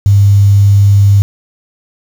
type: tone with quantisation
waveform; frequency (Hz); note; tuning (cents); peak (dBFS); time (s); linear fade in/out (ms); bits
sine; 100.2; G2; +38; -3; 0.06-1.22; 0; 5
effects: none